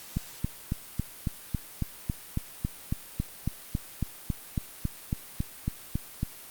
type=click train; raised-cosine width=5 ms; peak=-15 dBFS; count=23; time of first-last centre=0.17-6.231 s; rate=3.63 Hz; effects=white hiss -46 dBFS RMS until 6.5 s + Opus 48 kbps